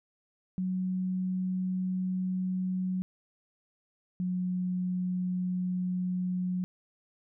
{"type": "tone pair in turn", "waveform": "sine", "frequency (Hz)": [185, 181.82], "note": ["F#3", "F#3"], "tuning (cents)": [0, -30], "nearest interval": "unison", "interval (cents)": 30, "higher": "first", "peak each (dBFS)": -28, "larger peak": "neither", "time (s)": [[0.58, 3.02], [4.2, 6.64]], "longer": "neither", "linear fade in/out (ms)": 0, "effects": []}